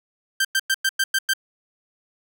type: tone bursts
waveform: sawtooth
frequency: 1568 Hz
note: G6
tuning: in tune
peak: -14 dBFS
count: 7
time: 0.4-1.336 s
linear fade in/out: 5 ms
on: 48 ms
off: 100 ms
effects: none